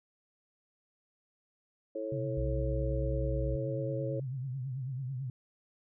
harmonic tone, 109.2 Hz, A2, 13 cents flat, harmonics 3 / 4 / 5, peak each -40 / -40 / -36 dBFS, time 1.95-4.2 s, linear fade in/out 5 ms
sine tone with vibrato, 130.81 Hz, C3, in tune, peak -34 dBFS, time 2.12-5.3 s, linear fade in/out 2 ms, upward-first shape triangle, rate 9.1 Hz, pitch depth 130 cents each way
sine tone with pitch glide, 61.74 to 61 Hz, B1 to B1, 0 to -21 cents, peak -32 dBFS, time 2.37-3.56 s, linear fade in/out 5 ms, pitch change -21 cents, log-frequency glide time 2.74-3.44 s
effects none

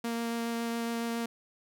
sawtooth tone with vibrato, 232.3 Hz, A#3, 6 cents flat, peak -27 dBFS, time 0.04-1.26 s, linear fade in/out 5 ms, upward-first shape sine, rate 7.2 Hz, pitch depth 8 cents each way, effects none

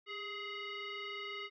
sine tone with frequency modulation, 404.1 Hz, G#4, 47 cents flat, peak -40 dBFS, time 0.06-1.5 s, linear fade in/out 50 ms, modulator 834 Hz, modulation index 3.7, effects none

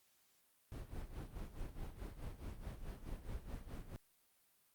brown noise with tremolo, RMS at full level -44 dBFS, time 0.72-3.96 s, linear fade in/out 0 ms, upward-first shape sine, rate 4.7 Hz, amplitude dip 75%, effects white hiss -74 dBFS RMS until 4.74 s + Opus 48 kbps

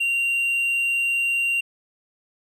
triangle tone, 2765 Hz, F7, 18 cents flat, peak -18 dBFS, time 0-1.61 s, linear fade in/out 10 ms, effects none

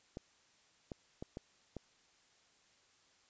clicks, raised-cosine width 2 ms, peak -29 dBFS, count 5, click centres 0.171 / 0.918 / 1.225 / 1.371 / 1.767 s, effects white hiss -69 dBFS RMS until 3.29 s + resampled to 16000 Hz

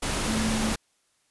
sine tone in noise, 220 Hz, A3, in tune, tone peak -26 dBFS, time 0.27-0.73 s, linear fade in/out 10 ms, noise pink, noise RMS -28 dBFS, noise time 0.02-0.76 s, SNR -1 dB, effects white hiss -69 dBFS RMS until 1.3 s + resampled to 24000 Hz

